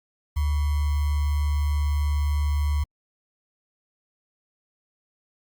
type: tone with sample-and-hold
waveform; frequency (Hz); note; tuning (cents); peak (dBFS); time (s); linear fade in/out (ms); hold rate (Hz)
sine; 73.42; D2; 0; -20; 0.36-2.84; 10; 1050
effects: Opus 48 kbps